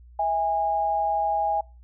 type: tone pair together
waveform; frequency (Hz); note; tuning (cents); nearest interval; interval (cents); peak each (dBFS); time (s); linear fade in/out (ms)
sine; 651.1 / 819; E5 / G#5; -22 / -24; major third; 398; -28 / -22; 0.19-1.61; 5
effects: noise-tail reverb RT60 0.3 s tail -25 dB re dry + added 60 Hz sine -46 dBFS peak until 1.83 s